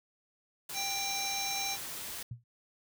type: noise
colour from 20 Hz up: white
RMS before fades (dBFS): -41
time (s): 0.69-2.23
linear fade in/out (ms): 5
type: harmonic tone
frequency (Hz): 790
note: G5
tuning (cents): +13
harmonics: 1 / 3 / 5 / 7 / 8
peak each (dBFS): -39 / -39 / -39 / -39 / -39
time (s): 0.73-1.78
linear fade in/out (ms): 50
type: tone with exponential decay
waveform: sine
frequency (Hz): 118.7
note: A#2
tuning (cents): +32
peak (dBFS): -34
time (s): 2.31-2.44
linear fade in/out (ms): 5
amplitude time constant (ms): 28
effects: none